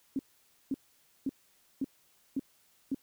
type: tone bursts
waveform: sine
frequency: 270.8 Hz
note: C#4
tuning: 40 cents flat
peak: -28 dBFS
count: 6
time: 0.16-2.946 s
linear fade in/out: 2 ms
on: 31 ms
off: 520 ms
effects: white hiss -67 dBFS RMS until 3.02 s